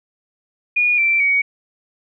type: tone with pitch steps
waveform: sine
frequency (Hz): 2444 / 2344 / 2249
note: D#7 / D7 / C#7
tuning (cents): -32 / -4 / +24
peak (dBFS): -13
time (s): 0.76-1.42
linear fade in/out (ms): 10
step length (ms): 220
effects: none